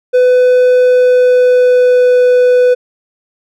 triangle tone with pitch glide, 501 to 497.3 Hz, B4 to B4, +25 to +12 cents, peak -3 dBFS, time 0.13-2.75 s, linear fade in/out 20 ms, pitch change -13 cents, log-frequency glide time 0.82-2.19 s, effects none

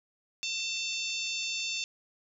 harmonic tone, 894 Hz, A5, 27 cents sharp, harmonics 3 / 4 / 5 / 6 / 7 / 8, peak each -35 / -37 / -39 / -41 / -42 / -43 dBFS, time 0.43-1.84 s, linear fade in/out 0 ms, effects none

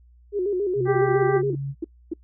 sine tone with vibrato, 385.5 Hz, G4, 29 cents flat, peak -21 dBFS, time 0.32-1.55 s, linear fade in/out 50 ms, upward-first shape square, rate 7.2 Hz, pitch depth 100 cents each way
sine tone with pitch glide, 130.81 to 138.59 Hz, C3 to C#3, 0 to 0 cents, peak -26 dBFS, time 0.75-1.75 s, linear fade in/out 50 ms, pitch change +100 cents, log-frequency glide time 1.07-1.47 s
harmonic tone, 392 Hz, G4, in tune, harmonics 1 / 2 / 3 / 4 / 5, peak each -21 / -27 / -31 / -33 / -35 dBFS, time 0.85-1.42 s, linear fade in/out 50 ms
sine tone bursts, 329.6 Hz, E4, in tune, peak -23 dBFS, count 3, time 1.53-2.136 s, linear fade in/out 5 ms, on 22 ms, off 270 ms
effects noise-tail reverb RT60 0.1 s tail -25 dB re dry + added 60 Hz sine -50 dBFS peak until 2.23 s

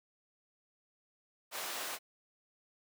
pink high-pass noise, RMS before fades -40 dBFS, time 1.51-1.99 s, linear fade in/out 50 ms, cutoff 630 Hz, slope 12 dB/octave, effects none

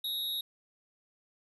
square tone with amplitude modulation, 3773 Hz, A#7, 20 cents sharp, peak -30 dBFS, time 0.04-0.41 s, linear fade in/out 5 ms, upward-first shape sine, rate 256 Hz, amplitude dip 60%, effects resampled to 32000 Hz + 11-bit

